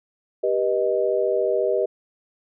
sine chord, G augmented, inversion none, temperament equal with one note detuned, 392 / 486.2 / 622.3 Hz, G4 / B4 / D#5, 0 / -27 / 0 cents, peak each -23 dBFS, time 0.43-1.86 s, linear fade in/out 10 ms, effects none

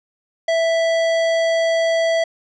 triangle tone with hard clipping, 659.3 Hz, E5, in tune, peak -17 dBFS, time 0.48-2.24 s, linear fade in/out 5 ms, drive 18 dB, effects resampled to 24000 Hz

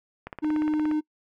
click train, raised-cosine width 0.5 ms, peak -21 dBFS, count 12, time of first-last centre 0.27-0.913 s, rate 17.1 Hz
triangle tone, 305.6 Hz, D#4, 31 cents flat, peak -20 dBFS, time 0.42-1.01 s, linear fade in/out 20 ms
effects noise-tail reverb RT60 0.1 s tail -25 dB re dry

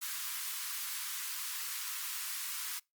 white high-pass noise, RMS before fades -39 dBFS, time 0.01-2.8 s, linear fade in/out 20 ms, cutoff 1000 Hz, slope 48 dB/octave, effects noise-tail reverb RT60 0.2 s tail -24 dB re dry + Opus 48 kbps

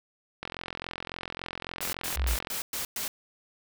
click train, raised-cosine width 0.3 ms, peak -18 dBFS, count 90, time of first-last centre 0.43-2.471 s, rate 43.6 Hz
white noise bursts, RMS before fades -33 dBFS, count 6, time 1.81-3.08 s, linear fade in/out 2 ms, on 120 ms, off 110 ms
sine exponential sweep, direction down, 70.1 to 53.1 Hz, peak -24 dBFS, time 2.15-2.38 s, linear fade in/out 50 ms
effects none

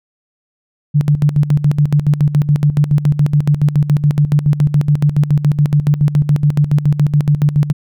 sine tone with tremolo, 146.83 Hz, D3, in tune, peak -7 dBFS, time 0.94-7.73 s, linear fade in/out 20 ms, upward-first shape square, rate 7.1 Hz, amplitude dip 75%, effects none

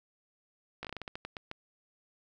slowing click train, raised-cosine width 0.3 ms, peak -23 dBFS, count 12, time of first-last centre 0.83-1.514 s, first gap 17 ms, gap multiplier 1.24, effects none

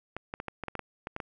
clicks, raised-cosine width 0.5 ms, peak -20 dBFS, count 11, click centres 0.166 / 0.339 / 0.401 / 0.483 / 0.637 / 0.683 / 0.753 / 0.793 / 1.071 / 1.164 / 1.202 s, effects none

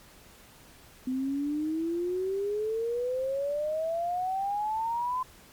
sine exponential sweep, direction up, 253.8 to 1030 Hz, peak -27 dBFS, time 1.07-5.23 s, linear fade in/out 5 ms, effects pink hiss -54 dBFS RMS until 5.52 s + MP3 96 kbps

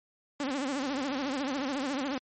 sawtooth tone with vibrato, 273.3 Hz, C#4, 24 cents flat, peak -26 dBFS, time 0.4-2.18 s, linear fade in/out 2 ms, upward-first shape sine, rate 14 Hz, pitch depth 130 cents each way, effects MP3 32 kbps

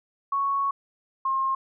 sine tone pair in turn, 1108.7 / 1068.1 Hz, C#6 / C6, 0 / +35 cents, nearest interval minor second, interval 65 cents, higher first, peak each -22 dBFS, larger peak neither, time 0.32-0.71 / 1.25-1.55 s, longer first, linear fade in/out 5 ms, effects none

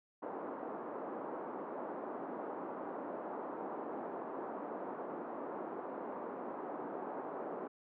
pink band-pass noise, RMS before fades -43 dBFS, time 0.22-7.68 s, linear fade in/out 10 ms, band 270 to 1100 Hz, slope 24 dB/octave, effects none

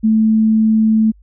sine tone, 219.4 Hz, A3, 5 cents flat, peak -9 dBFS, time 0.03-1.12 s, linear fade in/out 20 ms, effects added 50 Hz sine -43 dBFS peak until 1.22 s

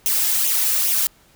blue noise with flanger, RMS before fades -19 dBFS, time 0.06-1.07 s, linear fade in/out 0 ms, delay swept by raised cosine 0.31 to 2.41 ms, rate 2.4 Hz, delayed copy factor +0.6, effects pink hiss -54 dBFS RMS until 1.35 s

